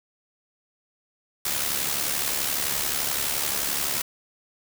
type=noise with amplitude modulation; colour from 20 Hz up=white; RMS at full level=-24 dBFS; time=1.45-4.02 s; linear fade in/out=5 ms; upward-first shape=sine; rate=71.6 Hz; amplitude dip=55%; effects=none